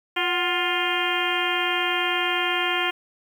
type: harmonic tone with a mistuned harmonic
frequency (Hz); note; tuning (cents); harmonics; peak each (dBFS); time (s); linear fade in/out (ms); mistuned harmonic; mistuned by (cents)
351.6; F4; +12; 1 / 2 / 3 / 4 / 5 / 6 / 7 / 8 / 9; -30 / -30 / -30 / -30 / -30 / -30 / -30 / -30 / -30; 0.16-2.91; 10; 2; +81
effects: 8-bit